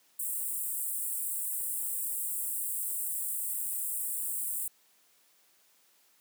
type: high-pass noise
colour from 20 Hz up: pink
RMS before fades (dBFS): -34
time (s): 0.19-4.68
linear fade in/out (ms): 5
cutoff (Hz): 7900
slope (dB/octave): 96
effects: white hiss -66 dBFS RMS until 6.2 s + high-pass 200 Hz 12 dB/octave